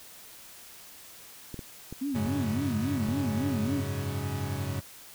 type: clicks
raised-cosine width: 3 ms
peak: -25 dBFS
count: 5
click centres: 1.543 / 1.592 / 1.926 / 2.261 / 3.088 s
type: tone with vibrato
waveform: sine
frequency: 246.9 Hz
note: B3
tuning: in tune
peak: -28 dBFS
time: 2.01-3.81 s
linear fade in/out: 10 ms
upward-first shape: sine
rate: 3.6 Hz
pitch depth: 270 cents each way
type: chord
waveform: 40% pulse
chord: F# suspended second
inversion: none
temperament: equal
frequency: 92.5 / 103.83 / 138.59 Hz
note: F#2 / G#2 / C#3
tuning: 0 / 0 / 0 cents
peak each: -34 dBFS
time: 2.14-4.81 s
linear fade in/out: 20 ms
effects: white hiss -49 dBFS RMS until 5.14 s